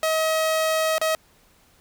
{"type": "tone with dropouts", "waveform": "sawtooth", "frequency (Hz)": 636, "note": "D#5", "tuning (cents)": 38, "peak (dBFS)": -16, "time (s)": [0.03, 1.15], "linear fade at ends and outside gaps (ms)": 1, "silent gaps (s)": [0.982, 1.014], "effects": ["pink hiss -58 dBFS RMS until 1.8 s"]}